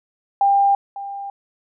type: tone with echo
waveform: sine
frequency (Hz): 797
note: G5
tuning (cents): +28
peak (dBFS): -12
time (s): 0.41-0.75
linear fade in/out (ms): 2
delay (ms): 550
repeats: 1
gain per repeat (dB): -15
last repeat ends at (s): 1.3
effects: none